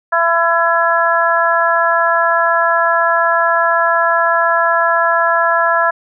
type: harmonic tone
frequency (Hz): 335.9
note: E4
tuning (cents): +33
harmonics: 2 / 3 / 4 / 5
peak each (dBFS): -16 / -16 / -16 / -16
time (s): 0.12-5.91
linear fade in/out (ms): 10
effects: none